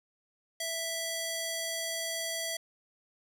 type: tone with band-pass filter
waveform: square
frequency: 659.3 Hz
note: E5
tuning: in tune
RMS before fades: -35 dBFS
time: 0.6-2.57 s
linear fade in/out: 5 ms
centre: 7600 Hz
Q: 0.54
effects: none